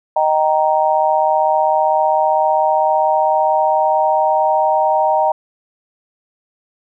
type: chord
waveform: sine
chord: Eb major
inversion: none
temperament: just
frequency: 622.3 / 777.8 / 933.4 Hz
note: Eb5 / G5 / Bb5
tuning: 0 / -14 / +2 cents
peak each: -16 dBFS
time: 0.16-5.32 s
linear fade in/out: 5 ms
effects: none

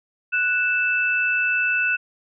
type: tone pair together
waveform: sine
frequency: 1480 / 2637 Hz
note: F#6 / E7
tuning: 0 / 0 cents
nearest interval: minor seventh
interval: 1000 cents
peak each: -21 dBFS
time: 0.32-1.97 s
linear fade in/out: 20 ms
effects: none

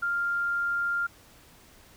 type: tone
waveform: sine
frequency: 1396.9 Hz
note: F6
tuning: in tune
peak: -25 dBFS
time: 0.02-1.07 s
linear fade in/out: 10 ms
effects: pink hiss -55 dBFS RMS until 1.96 s

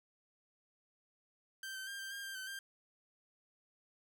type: tone with pitch steps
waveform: sawtooth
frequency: 1565 / 1543 / 1599 / 1573 / 1608 / 1584 / 1531 / 1589 Hz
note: G6 / G6 / G6 / G6 / G6 / G6 / G6 / G6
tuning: -3 / -28 / +34 / +6 / +44 / +18 / -41 / +23 cents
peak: -39 dBFS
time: 1.63-2.59 s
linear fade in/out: 2 ms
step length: 120 ms
effects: none

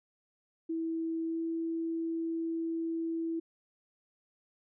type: tone with pitch glide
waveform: sine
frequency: 326.8 to 329.1 Hz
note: E4 to E4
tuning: -15 to -3 cents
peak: -31 dBFS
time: 0.69-3.4 s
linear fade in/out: 10 ms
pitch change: +12 cents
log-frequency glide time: 1.26-1.4 s
effects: none

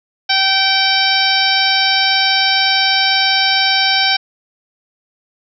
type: harmonic tone with a mistuned harmonic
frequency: 773 Hz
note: G5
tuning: 24 cents flat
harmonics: 1 / 2 / 3 / 4 / 5 / 6 / 7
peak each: -19 / -19 / -19 / -19 / -19 / -19 / -19 dBFS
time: 0.29-4.17 s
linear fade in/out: 10 ms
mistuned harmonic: 5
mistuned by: -16 cents
effects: none

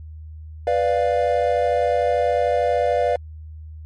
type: chord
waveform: triangle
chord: B diminished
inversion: none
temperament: equal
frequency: 493.9 / 587.3 / 698.5 Hz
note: B4 / D5 / F5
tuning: 0 / 0 / 0 cents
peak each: -19 dBFS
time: 0.67-3.16 s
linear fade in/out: 2 ms
effects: added 78 Hz sine -34 dBFS peak until 3.85 s + MP3 48 kbps

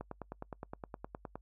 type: click train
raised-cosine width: 1 ms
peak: -27 dBFS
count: 14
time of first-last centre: 0.01-1.356 s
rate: 9.66 Hz
effects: noise-tail reverb RT60 0.1 s tail -26 dB re dry + added 50 Hz sine -59 dBFS peak until 1.41 s

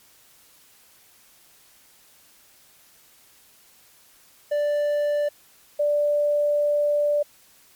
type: tone pair in turn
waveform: triangle / sine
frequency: 587 / 587 Hz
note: D5 / D5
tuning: -1 / -1 cents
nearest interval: unison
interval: 0 cents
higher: neither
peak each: -18 dBFS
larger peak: neither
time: 4.51-5.29 / 5.79-7.23 s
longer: second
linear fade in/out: 10 ms
effects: white hiss -55 dBFS RMS until 7.75 s + MP3 96 kbps

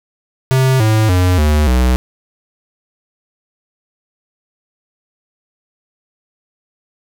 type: tone with pitch steps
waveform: square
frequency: 131.3 / 109.14 / 90.72 / 75.41 / 62.69 Hz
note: C3 / A2 / F#2 / D2 / B1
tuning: +6 / -14 / -34 / +46 / +27 cents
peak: -10 dBFS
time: 0.51-1.96 s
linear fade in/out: 0 ms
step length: 290 ms
effects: none

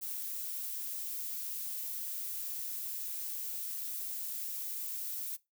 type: noise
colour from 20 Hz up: violet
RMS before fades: -39 dBFS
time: 0.01-5.37 s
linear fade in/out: 20 ms
effects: noise-tail reverb RT60 0.2 s tail -20 dB re dry

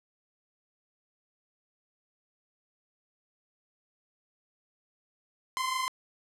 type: tone pair together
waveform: sawtooth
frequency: 1029 / 1054.9 Hz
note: C6 / C6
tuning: -29 / +14 cents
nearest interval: unison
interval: 43 cents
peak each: -27 / -30 dBFS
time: 5.57-5.88 s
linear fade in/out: 0 ms
effects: low-pass 11000 Hz 12 dB/octave

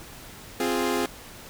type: chord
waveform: sawtooth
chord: F minor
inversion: second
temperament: equal with one note detuned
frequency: 261.6 / 348.2 / 415.3 Hz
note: C4 / F4 / Ab4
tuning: 0 / -5 / 0 cents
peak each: -24 / -24 / -24 dBFS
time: 0.6-1.06 s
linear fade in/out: 2 ms
effects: pink hiss -44 dBFS RMS until 1.49 s

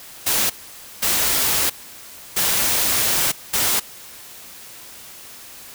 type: noise bursts at uneven times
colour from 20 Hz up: white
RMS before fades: -19 dBFS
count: 4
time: 0.26-0.5 / 1.02-1.7 / 2.36-3.32 / 3.53-3.8 s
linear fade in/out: 10 ms
effects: white hiss -40 dBFS RMS until 5.74 s

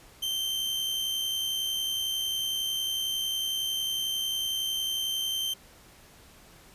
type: tone with amplitude modulation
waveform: 40% pulse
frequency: 3122 Hz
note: G7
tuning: 8 cents flat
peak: -26 dBFS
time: 0.22-5.54 s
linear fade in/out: 10 ms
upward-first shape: sine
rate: 71 Hz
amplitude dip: 30%
effects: pink hiss -54 dBFS RMS until 6.74 s + resampled to 32000 Hz

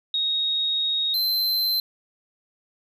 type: tone pair in turn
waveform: sine / square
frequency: 3754 / 4096 Hz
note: A#7 / C8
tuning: +11 / -38 cents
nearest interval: major second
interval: 151 cents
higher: second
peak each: -21 dBFS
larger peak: neither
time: 0.14-1.14 / 1.14-1.8 s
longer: first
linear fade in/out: 2 ms
effects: none

